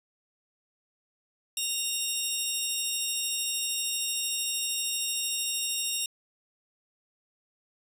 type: tone pair together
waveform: 15% pulse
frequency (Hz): 2786 / 3719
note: F7 / A#7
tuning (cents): -5 / -5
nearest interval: perfect fourth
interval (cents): 500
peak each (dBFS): -24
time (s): 1.57-6.06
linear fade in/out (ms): 2
effects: resampled to 32000 Hz + 10-bit